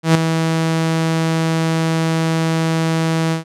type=tone with ADSR envelope; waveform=sawtooth; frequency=162.4 Hz; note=E3; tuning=26 cents flat; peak=-3 dBFS; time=0.03-3.44 s; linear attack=120 ms; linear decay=6 ms; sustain=-8 dB; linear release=120 ms; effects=low-pass 9000 Hz 12 dB/octave